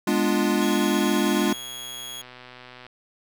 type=chord; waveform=square; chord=G# diminished seventh; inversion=none; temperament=equal; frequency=207.7 / 246.9 / 293.7 / 349.2 Hz; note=G#3 / B3 / D4 / F4; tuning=0 / 0 / 0 / 0 cents; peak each=-25 / -28 / -26 / -26 dBFS; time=0.07-1.53 s; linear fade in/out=5 ms
type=tone; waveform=sawtooth; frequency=3322 Hz; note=G#7; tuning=in tune; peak=-31 dBFS; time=0.61-2.22 s; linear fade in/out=10 ms
type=click train; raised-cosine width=0.3 ms; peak=-27 dBFS; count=188; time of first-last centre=1.37-2.866 s; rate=125 Hz
effects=none